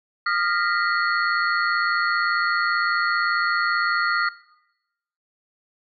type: tone cluster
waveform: sine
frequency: 1227 / 1402 / 1862 / 1980 / 4356 Hz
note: D#6 / F6 / A#6 / B6 / C#8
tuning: -25 / +6 / -2 / +4 / -31 cents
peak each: -25 / -23 / -29 / -30 / -31 dBFS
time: 0.26-4.29 s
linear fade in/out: 5 ms
effects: noise-tail reverb RT60 0.9 s tail -19 dB re dry

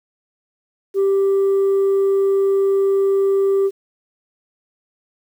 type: tone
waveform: sine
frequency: 392 Hz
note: G4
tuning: in tune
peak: -11 dBFS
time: 0.94-3.71 s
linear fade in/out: 50 ms
effects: tanh soft clip ceiling -12 dBFS + 8-bit

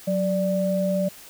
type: tone pair together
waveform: sine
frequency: 185 / 587.3 Hz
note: F#3 / D5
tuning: 0 / 0 cents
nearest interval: octave + minor sixth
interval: 2000 cents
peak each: -23 dBFS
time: 0.07-1.09 s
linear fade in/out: 10 ms
effects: white hiss -45 dBFS RMS until 1.29 s

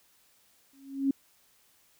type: tone with exponential growth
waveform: sine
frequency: 273.2 Hz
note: C#4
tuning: 25 cents flat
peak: -20 dBFS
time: 0.73-1.11 s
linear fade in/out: 5 ms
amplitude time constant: 82 ms
effects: white hiss -65 dBFS RMS until 1.99 s

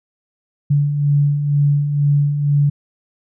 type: beating tone pair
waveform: sine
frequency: 142.5 / 144.6 Hz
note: C#3 / D3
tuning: +48 / -27 cents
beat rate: 2.1 Hz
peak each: -22 / -13 dBFS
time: 0.7-2.7 s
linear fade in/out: 10 ms
effects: none

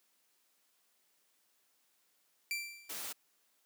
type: tone with exponential decay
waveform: sawtooth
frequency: 2349 Hz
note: D7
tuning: in tune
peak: -29 dBFS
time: 2.51-3.07 s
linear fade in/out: 1 ms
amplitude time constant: 120 ms
type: noise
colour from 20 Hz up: white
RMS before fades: -42 dBFS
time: 2.89-3.13 s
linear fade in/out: 10 ms
effects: white hiss -74 dBFS RMS until 3.65 s + high-pass 200 Hz 12 dB/octave

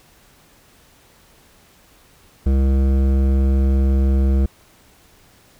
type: tone with hard clipping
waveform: sine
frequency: 67.1 Hz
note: C2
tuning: 44 cents sharp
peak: -15 dBFS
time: 2.46-4.46 s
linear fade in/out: 5 ms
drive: 13 dB
effects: pink hiss -52 dBFS RMS until 5.59 s

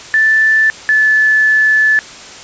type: tone pair in turn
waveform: sine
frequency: 1760 / 1736.8 Hz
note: A6 / A6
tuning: 0 / -23 cents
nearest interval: unison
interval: 23 cents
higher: first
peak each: -7 dBFS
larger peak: neither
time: 0.14-0.7 / 0.89-1.99 s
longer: second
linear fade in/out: 0 ms
effects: white hiss -32 dBFS RMS until 2.43 s + resampled to 16000 Hz

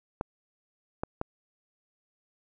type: clicks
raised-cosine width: 1 ms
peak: -16 dBFS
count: 3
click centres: 0.211 / 1.035 / 1.214 s
effects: none

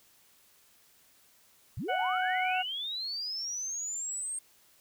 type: linear sweep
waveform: sine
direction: up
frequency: 73.42 to 8610 Hz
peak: -33 dBFS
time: 1.77-4.39 s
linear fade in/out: 5 ms
type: harmonic tone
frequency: 740 Hz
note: F#5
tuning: in tune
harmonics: 1 / 2 / 3 / 4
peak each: -29 / -35 / -39 / -41 dBFS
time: 1.88-2.63 s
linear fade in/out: 20 ms
effects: white hiss -63 dBFS RMS until 4.8 s

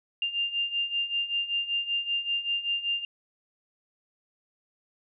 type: beating tone pair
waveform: sine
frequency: 2794 / 2799.2 Hz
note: F7 / F7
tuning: 0 / +3 cents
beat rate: 5.2 Hz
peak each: -32 / -28 dBFS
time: 0.22-3.05 s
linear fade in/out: 2 ms
effects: none

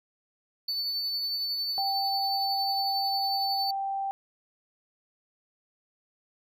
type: tone with tremolo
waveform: triangle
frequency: 4497 Hz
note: C#8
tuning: 24 cents sharp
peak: -26 dBFS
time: 0.68-3.71 s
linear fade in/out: 5 ms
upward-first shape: sine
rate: 11 Hz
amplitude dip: 25%
type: tone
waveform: sine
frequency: 784 Hz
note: G5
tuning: in tune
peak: -28 dBFS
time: 1.78-4.11 s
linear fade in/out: 0 ms
effects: none

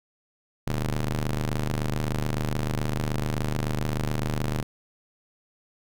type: ring-modulated tone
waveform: sawtooth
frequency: 76.2 Hz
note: D#2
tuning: 36 cents flat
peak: -18 dBFS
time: 0.67-4.63 s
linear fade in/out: 5 ms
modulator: 51.6 Hz
effects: none

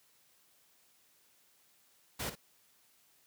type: noise with echo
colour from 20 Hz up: pink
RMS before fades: -37 dBFS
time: 2.19-2.3 s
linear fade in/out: 10 ms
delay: 55 ms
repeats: 1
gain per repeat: -11 dB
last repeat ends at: 2.355 s
effects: white hiss -68 dBFS RMS until 3.26 s + high-pass 80 Hz 12 dB/octave

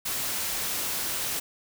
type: noise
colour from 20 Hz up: white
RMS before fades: -30 dBFS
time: 0.05-1.4 s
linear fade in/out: 10 ms
effects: none

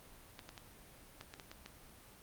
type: clicks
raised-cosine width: 0.2 ms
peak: -30 dBFS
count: 8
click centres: 0.392 / 0.491 / 0.578 / 1.211 / 1.339 / 1.398 / 1.515 / 1.661 s
effects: pink hiss -58 dBFS RMS until 2.22 s + Opus 32 kbps

